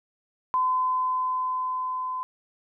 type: tone with level ramp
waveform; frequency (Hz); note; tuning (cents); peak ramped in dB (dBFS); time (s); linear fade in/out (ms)
sine; 1020; C6; -44; -20 to -28; 0.54-2.23; 0
effects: none